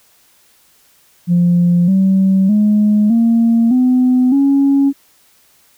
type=tone with pitch steps; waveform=sine; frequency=174.61 / 191.52 / 210.1 / 230.4 / 252.7 / 277.2 Hz; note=F3 / G3 / G#3 / A#3 / B3 / C#4; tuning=0 / -40 / +20 / -20 / +40 / 0 cents; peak=-7 dBFS; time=1.27-4.93 s; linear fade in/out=50 ms; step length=610 ms; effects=tanh soft clip ceiling -5 dBFS + white hiss -52 dBFS RMS until 5.77 s